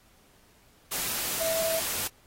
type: tone in noise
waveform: sine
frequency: 652 Hz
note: E5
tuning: 19 cents flat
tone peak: -27 dBFS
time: 1.4-1.8 s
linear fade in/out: 10 ms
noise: white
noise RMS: -31 dBFS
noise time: 0.91-2.08 s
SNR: +1 dB
effects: pink hiss -61 dBFS RMS until 2.26 s + AAC 48 kbps